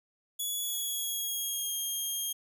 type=tone with pitch glide; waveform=5% pulse; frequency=3400 to 3226 Hz; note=G#7 to G7; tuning=+40 to +49 cents; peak=-24 dBFS; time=0.39-2.33 s; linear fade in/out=10 ms; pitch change=-91 cents; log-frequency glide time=0.59-1.76 s; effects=none